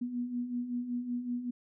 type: beating tone pair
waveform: sine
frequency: 239.7 / 245 Hz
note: A#3 / B3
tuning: +48 / -14 cents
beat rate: 5.3 Hz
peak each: -40 / -33 dBFS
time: 0.01-1.51 s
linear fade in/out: 10 ms
effects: none